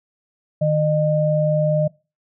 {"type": "tone pair together", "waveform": "sine", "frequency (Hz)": [154.1, 609.7], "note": ["D#3", "D#5"], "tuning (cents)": [-16, -35], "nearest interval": "2 octaves", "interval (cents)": 2381, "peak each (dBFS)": -18, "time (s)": [0.61, 1.88], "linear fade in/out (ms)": 10, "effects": ["noise-tail reverb RT60 0.3 s tail -23 dB re dry"]}